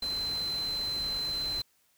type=tone in noise; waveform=sine; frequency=4074 Hz; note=C8; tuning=47 cents flat; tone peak=-30 dBFS; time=0.02-1.62 s; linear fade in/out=5 ms; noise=pink; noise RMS=-43 dBFS; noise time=0.02-1.62 s; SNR=+10 dB; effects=white hiss -69 dBFS RMS until 1.97 s